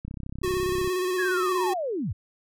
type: click train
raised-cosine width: 5 ms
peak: -23 dBFS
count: 28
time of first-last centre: 0.05-0.876 s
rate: 32.7 Hz
type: tone with vibrato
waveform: square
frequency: 366.4 Hz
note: F#4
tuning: 17 cents flat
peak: -25 dBFS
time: 0.43-1.74 s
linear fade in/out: 10 ms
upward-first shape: square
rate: 17 Hz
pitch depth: 27 cents each way
type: linear sweep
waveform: sine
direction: down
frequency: 1722 to 66.4 Hz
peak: -26 dBFS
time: 1.18-2.13 s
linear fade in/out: 10 ms
effects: none